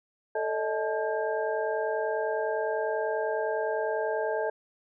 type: tone cluster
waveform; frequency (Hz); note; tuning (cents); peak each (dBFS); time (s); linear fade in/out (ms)
sine; 441.1 / 582 / 632 / 866 / 1603; A4 / D5 / D#5 / A5 / G6; +4 / -16 / +27 / -28 / +38; -30 / -38 / -31 / -34 / -37; 0.35-4.5; 5
effects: none